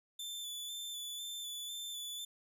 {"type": "tone with vibrato", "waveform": "sawtooth", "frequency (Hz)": 3508, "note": "A7", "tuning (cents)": -6, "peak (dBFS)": -38, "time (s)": [0.19, 2.25], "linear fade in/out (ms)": 5, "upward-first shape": "square", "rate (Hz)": 2, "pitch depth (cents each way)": 22, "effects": []}